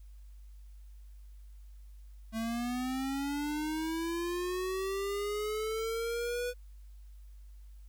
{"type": "linear sweep", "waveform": "square", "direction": "up", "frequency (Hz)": [220.4, 493.9], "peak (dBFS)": -33, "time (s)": [2.32, 6.54], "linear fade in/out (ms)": 50, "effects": ["added 50 Hz sine -48 dBFS peak until 7.88 s", "white hiss -72 dBFS RMS until 7.88 s"]}